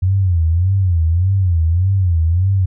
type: tone with vibrato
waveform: sine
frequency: 88.8 Hz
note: F2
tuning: 29 cents sharp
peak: -11 dBFS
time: 0.02-2.66 s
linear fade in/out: 10 ms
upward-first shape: sine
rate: 1.7 Hz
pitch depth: 170 cents each way
effects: none